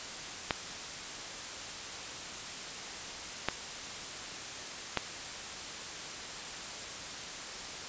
clicks, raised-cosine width 0.3 ms, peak -11 dBFS, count 3, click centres 0.508 / 3.486 / 4.973 s, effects white hiss -41 dBFS RMS until 7.88 s + resampled to 16000 Hz

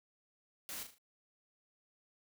white noise with echo, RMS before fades -44 dBFS, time 0.69-0.83 s, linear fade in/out 0 ms, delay 38 ms, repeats 4, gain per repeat -7 dB, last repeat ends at 0.982 s, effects none

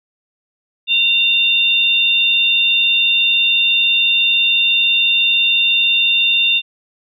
sine tone pair together, 2762 / 3608 Hz, F7 / A7, -20 / +43 cents, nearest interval perfect fourth, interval 463 cents, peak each -14 dBFS, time 0.87-6.62 s, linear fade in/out 50 ms, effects none

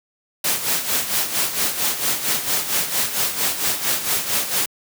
white noise with tremolo, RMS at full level -19 dBFS, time 0.44-4.66 s, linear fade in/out 5 ms, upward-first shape sine, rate 4.4 Hz, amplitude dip 65%, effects high-pass 100 Hz 12 dB/octave

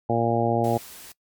harmonic tone, 116.54 Hz, A#2, in tune, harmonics 1 / 2 / 3 / 4 / 5 / 6 / 7, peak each -27 / -27 / -27 / -27 / -27 / -27 / -27 dBFS, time 0.09-0.78 s, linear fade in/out 10 ms
white noise, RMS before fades -43 dBFS, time 0.64-1.12 s, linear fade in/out 2 ms
effects noise-tail reverb RT60 0.1 s tail -21 dB re dry + MP3 96 kbps

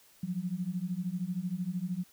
sine beating tone pair, 173.2 / 186.2 Hz, F3 / F#3, -14 / +11 cents, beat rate 13 Hz, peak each -35 / -34 dBFS, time 0.23-2.04 s, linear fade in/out 5 ms, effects white hiss -61 dBFS RMS until 2.12 s

